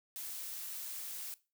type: noise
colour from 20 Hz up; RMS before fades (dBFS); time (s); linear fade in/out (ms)
blue; -43; 0.16-1.34; 0
effects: noise-tail reverb RT60 0.3 s tail -19 dB re dry